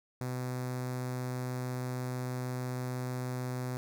sawtooth tone with notch filter, 126.3 Hz, B2, 39 cents sharp, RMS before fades -36 dBFS, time 0.21-3.77 s, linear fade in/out 0 ms, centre 3000 Hz, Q 1.3, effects none

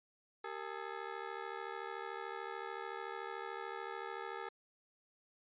15% pulse ring-modulated tone, 426.5 Hz, G#4, 46 cents sharp, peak -32 dBFS, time 0.44-4.49 s, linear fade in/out 5 ms, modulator 36.8 Hz, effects resampled to 8000 Hz

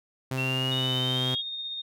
sawtooth tone with pitch glide, 130.81 to 128.12 Hz, C3 to C3, 0 to -36 cents, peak -24 dBFS, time 0.31-1.35 s, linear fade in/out 5 ms, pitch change -36 cents, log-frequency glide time 0.74-1.01 s
sine linear sweep, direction up, 2702 to 3308 Hz, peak -28 dBFS, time 0.37-1.42 s, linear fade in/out 20 ms
sine tone with tremolo, 3684 Hz, A#7, 21 cents flat, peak -31 dBFS, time 0.71-1.82 s, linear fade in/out 10 ms, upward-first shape sine, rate 16 Hz, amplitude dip 25%
effects none

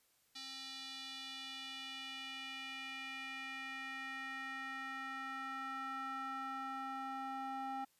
square tone with band-pass filter sweep, 266.9 Hz, C4, 35 cents sharp, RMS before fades -45 dBFS, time 0.35-7.85 s, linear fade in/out 10 ms, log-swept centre 4200 to 940 Hz, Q 2.8, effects white hiss -74 dBFS RMS until 7.99 s + resampled to 32000 Hz

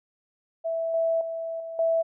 sine tone with level steps, 658 Hz, E5, 3 cents flat, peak -25 / -21 / -29 / -33 / -20 dBFS, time 0.64-2.03 s, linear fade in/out 20 ms, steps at 0.94 / 1.21 / 1.6 / 1.79 s, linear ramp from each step 2 ms, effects none

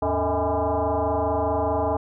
sine tone with frequency modulation, 103.4 Hz, G#2, 7 cents flat, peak -20 dBFS, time 0.02-1.97 s, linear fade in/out 5 ms, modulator 182 Hz, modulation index 4.9, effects none

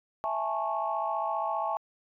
sine chord, A major seventh, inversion second, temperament just, 660 / 825 / 880 / 1100 Hz, E5 / G#5 / A5 / C#6, +2 / -12 / 0 / -14 cents, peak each -33 dBFS, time 0.24-1.77 s, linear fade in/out 0 ms, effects tanh soft clip ceiling -17 dBFS

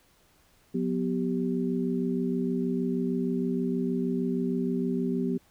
sine tone cluster, 180.4 / 246.8 / 389.7 Hz, F#3 / B3 / G4, -44 / -1 / -10 cents, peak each -30 / -28 / -32 dBFS, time 0.74-5.38 s, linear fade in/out 10 ms, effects pink hiss -63 dBFS RMS until 5.5 s

